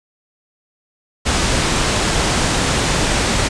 pink low-pass noise, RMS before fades -17 dBFS, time 1.25-3.49 s, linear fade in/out 20 ms, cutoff 9100 Hz, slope 48 dB/octave, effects none

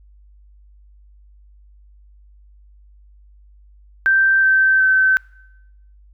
sine tone with pitch steps, 1565 / 1550.6 / 1536.3 Hz, G6 / G6 / G6, -3 / -19 / -35 cents, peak -11 dBFS, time 4.06-5.17 s, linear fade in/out 0 ms, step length 370 ms, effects noise-tail reverb RT60 0.9 s tail -24 dB re dry + added 50 Hz sine -45 dBFS peak until 6.13 s

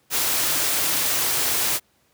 white band-stop noise, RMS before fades -22 dBFS, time 0.1-1.8 s, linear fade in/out 50 ms, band 170 to 240 Hz, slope 96 dB/octave, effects pink hiss -63 dBFS RMS until 2.13 s + high-pass 80 Hz 12 dB/octave

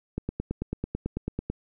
click train, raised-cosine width 3 ms, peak -16 dBFS, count 13, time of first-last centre 0.18-1.5 s, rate 9.09 Hz, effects none

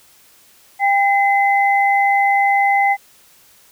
sine tone pair together, 797 / 2045 Hz, G5 / C7, +28 / -40 cents, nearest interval octave + major third, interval 1632 cents, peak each -13 / -17 dBFS, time 0.79-2.97 s, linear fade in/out 50 ms, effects white hiss -50 dBFS RMS until 3.71 s

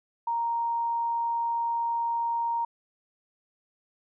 sine tone, 932.3 Hz, A#5, in tune, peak -25 dBFS, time 0.27-2.65 s, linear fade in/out 5 ms, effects none

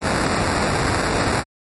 pink noise with sample-and-hold, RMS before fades -19 dBFS, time 0.01-1.44 s, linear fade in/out 50 ms, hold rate 3150 Hz, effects high-pass 60 Hz 12 dB/octave + MP3 48 kbps

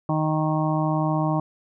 harmonic tone, 155.56 Hz, D#3, in tune, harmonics 1 / 2 / 4 / 5 / 6 / 7, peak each -23 / -26 / -29 / -30 / -31 / -31 dBFS, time 0.09-1.4 s, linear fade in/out 2 ms, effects none

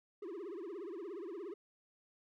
triangle tone with vibrato, 370 Hz, F#4, in tune, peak -40 dBFS, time 0.22-1.54 s, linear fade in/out 5 ms, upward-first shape triangle, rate 17 Hz, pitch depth 280 cents each way, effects none

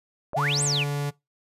click, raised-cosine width 1 ms, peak -22 dBFS, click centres 0.333 s
sine exponential two-way sweep, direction up then down, 554.4 to 8870 to 2244 Hz, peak -23 dBFS, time 0.34-0.84 s, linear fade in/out 10 ms, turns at 0.63 s
45% pulse tone, 143.8 Hz, D3, 36 cents flat, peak -25 dBFS, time 0.36-1.11 s, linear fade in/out 20 ms
effects noise-tail reverb RT60 0.2 s tail -22 dB re dry + resampled to 32000 Hz

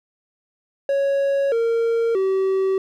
triangle tone with pitch steps, 554.4 / 460.8 / 383.1 Hz, C#5 / A#4 / G4, 0 / -20 / -40 cents, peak -15 dBFS, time 0.89-2.78 s, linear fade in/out 2 ms, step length 630 ms, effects none

